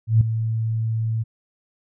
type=tone with ADSR envelope; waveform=sine; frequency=112.1 Hz; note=A2; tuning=33 cents sharp; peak=-9 dBFS; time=0.07-1.24 s; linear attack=140 ms; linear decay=4 ms; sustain=-11 dB; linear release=22 ms; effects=none